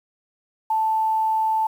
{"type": "tone with quantisation", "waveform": "sine", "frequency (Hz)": 880, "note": "A5", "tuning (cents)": 0, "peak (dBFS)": -18, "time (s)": [0.7, 1.67], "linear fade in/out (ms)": 5, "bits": 8, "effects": []}